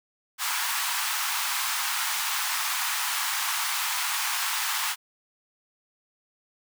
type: high-pass noise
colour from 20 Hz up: pink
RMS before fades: -28 dBFS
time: 0.38-4.96 s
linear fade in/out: 50 ms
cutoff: 860 Hz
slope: 48 dB/octave
effects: none